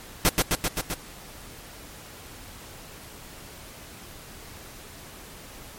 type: noise with echo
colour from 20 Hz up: pink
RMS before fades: -19 dBFS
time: 0.25-0.29 s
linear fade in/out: 0 ms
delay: 130 ms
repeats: 5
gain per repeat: -2 dB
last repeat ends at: 0.94 s
effects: pink hiss -44 dBFS RMS until 5.78 s + MP3 64 kbps